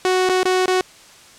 sawtooth tone with dropouts, 370 Hz, F#4, in tune, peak -11 dBFS, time 0.05-0.81 s, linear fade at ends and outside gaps 1 ms, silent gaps 0.29-0.296 / 0.432-0.454 / 0.659-0.68 s, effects white hiss -45 dBFS RMS until 1.38 s + low-pass 8000 Hz 12 dB/octave

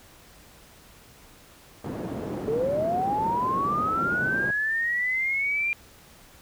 white band-pass noise, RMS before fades -33 dBFS, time 1.84-4.51 s, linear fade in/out 5 ms, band 110 to 360 Hz, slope 12 dB/octave
sine linear sweep, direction up, 425.4 to 2402 Hz, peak -23 dBFS, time 2.48-5.73 s, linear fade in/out 0 ms
effects pink hiss -52 dBFS RMS until 6.41 s

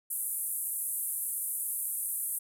white band-pass noise, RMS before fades -34 dBFS, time 0.1-2.39 s, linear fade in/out 10 ms, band 9100 to 13000 Hz, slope 48 dB/octave, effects none

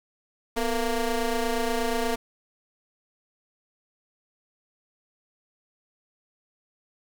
20% pulse ring-modulated tone, 233.2 Hz, A#3, 1 cent sharp, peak -16 dBFS, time 0.56-2.16 s, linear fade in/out 10 ms, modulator 219 Hz, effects none

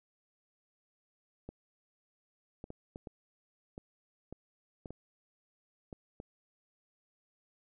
clicks, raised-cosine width 2 ms, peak -30 dBFS, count 11, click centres 1.49 / 2.641 / 2.704 / 2.959 / 3.072 / 3.779 / 4.326 / 4.858 / 4.906 / 5.928 / 6.201 s, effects none

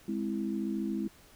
sine chord, Ab augmented, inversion none, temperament equal, 207.7 / 261.6 / 329.6 Hz, Ab3 / C4 / E4, 0 / 0 / 0 cents, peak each -33 / -37 / -35 dBFS, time 0.08-1.08 s, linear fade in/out 5 ms, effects pink hiss -58 dBFS RMS until 1.35 s

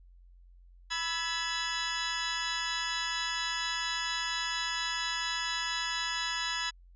15% pulse chord, E major, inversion second, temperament equal with one note detuned, 987.8 / 1318.5 / 1690.3 Hz, B5 / E6 / G#6, 0 / 0 / +30 cents, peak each -29 / -32 / -27 dBFS, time 0.9-6.71 s, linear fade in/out 20 ms, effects added 44 Hz sine -53 dBFS peak until 6.95 s + resampled to 16000 Hz

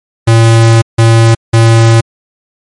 square tone bursts at uneven times, 114.2 Hz, A#2, 35 cents flat, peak -3 dBFS, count 3, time 0.27-0.82 / 0.98-1.35 / 1.53-2.01 s, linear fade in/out 10 ms, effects MP3 48 kbps

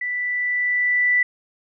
sine tone with level ramp, 1975.5 Hz, B6, in tune, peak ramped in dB -23 to -14 dBFS, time 0.01-1.23 s, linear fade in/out 5 ms, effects none

